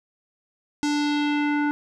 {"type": "tone with low-pass filter sweep", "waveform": "square", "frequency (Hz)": 293.7, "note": "D4", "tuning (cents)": 0, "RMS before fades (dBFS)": -23, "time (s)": [0.83, 1.71], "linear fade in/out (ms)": 0, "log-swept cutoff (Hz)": [6700, 1500], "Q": 1.9, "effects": []}